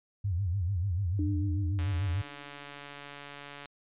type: tone with vibrato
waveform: sine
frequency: 92.5 Hz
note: F#2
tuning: in tune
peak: -27 dBFS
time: 0.24-2.22 s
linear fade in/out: 10 ms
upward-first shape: sine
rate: 6.8 Hz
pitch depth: 180 cents each way
type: tone with exponential decay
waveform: sine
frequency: 299.7 Hz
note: D4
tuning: 35 cents sharp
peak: -30 dBFS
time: 1.19-3.17 s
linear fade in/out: 2 ms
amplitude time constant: 430 ms
type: click train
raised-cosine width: 0.3 ms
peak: -28 dBFS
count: 268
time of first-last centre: 1.79-3.657 s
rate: 143 Hz
effects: resampled to 8000 Hz